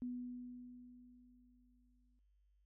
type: tone with exponential decay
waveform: sine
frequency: 246.9 Hz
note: B3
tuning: in tune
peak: -39 dBFS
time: 0.02-2.19 s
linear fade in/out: 0 ms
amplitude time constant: 470 ms
effects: noise-tail reverb RT60 0.2 s tail -18 dB re dry + added 50 Hz sine -70 dBFS peak until 2.65 s